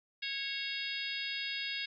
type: harmonic tone with a mistuned harmonic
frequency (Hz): 550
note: C#5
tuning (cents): -14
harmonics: 3 / 4 / 5 / 6 / 7 / 8 / 9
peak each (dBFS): -44 / -41 / -42 / -43 / -42 / -47 / -44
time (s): 0.22-1.86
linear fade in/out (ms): 10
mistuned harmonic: 7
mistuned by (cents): -42
effects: none